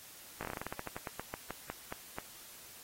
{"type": "slowing click train", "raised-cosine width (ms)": 0.5, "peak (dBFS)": -24, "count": 20, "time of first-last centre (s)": [0.41, 2.185], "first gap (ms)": 18, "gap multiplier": 1.16, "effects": ["white hiss -53 dBFS RMS until 2.83 s", "AAC 48 kbps"]}